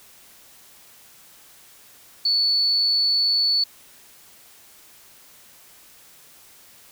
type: tone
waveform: sine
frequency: 4449 Hz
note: C#8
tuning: 5 cents sharp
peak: -17 dBFS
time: 2.25-3.64 s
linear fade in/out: 5 ms
effects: white hiss -50 dBFS RMS until 6.91 s